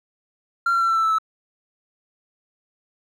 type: tone with pitch steps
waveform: triangle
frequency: 1378 / 1365.3 / 1352.8 / 1340.3 / 1328 / 1315.8 / 1303.7 Hz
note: F6 / F6 / E6 / E6 / E6 / E6 / E6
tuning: -24 / -40 / +44 / +28 / +12 / -4 / -20 cents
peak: -14 dBFS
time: 0.66-1.185 s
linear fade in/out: 5 ms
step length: 75 ms
effects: tanh soft clip ceiling -12 dBFS